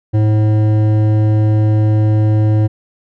sine tone with hard clipping, 107.4 Hz, A2, 41 cents flat, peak -11 dBFS, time 0.13-2.68 s, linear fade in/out 20 ms, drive 11 dB, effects none

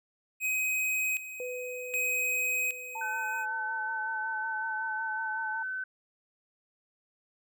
square tone with tremolo, 2523 Hz, D#7, 23 cents sharp, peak -28 dBFS, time 0.4-3.46 s, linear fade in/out 50 ms, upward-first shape square, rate 0.65 Hz, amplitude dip 75%
sine tone with exponential decay, 498.2 Hz, B4, 15 cents sharp, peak -34 dBFS, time 1.4-5.54 s, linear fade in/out 1 ms, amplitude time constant 900 ms
sine tone with vibrato, 880 Hz, A5, in tune, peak -35 dBFS, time 2.95-5.63 s, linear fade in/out 5 ms, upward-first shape sine, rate 5.4 Hz, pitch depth 39 cents each way
sine tone, 1521 Hz, F#6, 47 cents sharp, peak -32 dBFS, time 3.01-5.84 s, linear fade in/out 5 ms
effects none

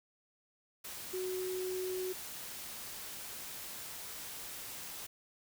sine tone in noise, 370 Hz, F#4, in tune, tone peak -35 dBFS, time 1.13-2.13 s, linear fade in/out 10 ms, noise white, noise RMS -45 dBFS, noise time 0.84-5.07 s, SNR +7 dB, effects none

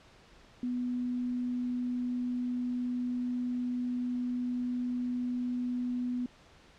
sine tone, 246.9 Hz, B3, in tune, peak -30 dBFS, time 0.63-6.26 s, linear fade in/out 2 ms, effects pink hiss -58 dBFS RMS until 6.78 s + low-pass 5000 Hz 12 dB/octave

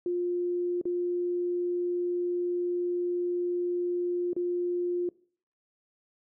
sine tone with dropouts, 352.9 Hz, F4, 18 cents sharp, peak -26 dBFS, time 0.06-5.09 s, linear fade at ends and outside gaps 2 ms, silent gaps 0.814-0.854 / 4.332-4.364 s, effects noise-tail reverb RT60 0.5 s tail -22 dB re dry

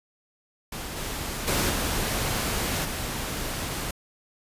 pink noise with level steps, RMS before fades -35 / -32 / -24 / -27 / -31 dBFS, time 0.72-3.91 s, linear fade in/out 5 ms, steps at 0.96 / 1.47 / 1.69 / 2.84 s, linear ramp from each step 10 ms, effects resampled to 32000 Hz

